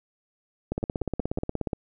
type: two click trains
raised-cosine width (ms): 2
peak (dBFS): -18 / -14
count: 4 / 18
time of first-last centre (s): 0.83-1.386 / 0.72-1.732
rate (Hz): 5.4 / 16.8
effects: none